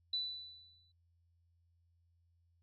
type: tone with exponential decay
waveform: sine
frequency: 3978 Hz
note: B7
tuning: 12 cents sharp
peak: -32 dBFS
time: 0.13-0.92 s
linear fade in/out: 5 ms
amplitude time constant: 170 ms
effects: added 85 Hz sine -70 dBFS peak until 2.62 s